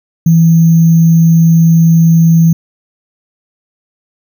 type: tone with sample-and-hold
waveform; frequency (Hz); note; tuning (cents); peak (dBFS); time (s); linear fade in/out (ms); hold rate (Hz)
sine; 164.81; E3; 0; -3; 0.26-2.53; 5; 6300
effects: none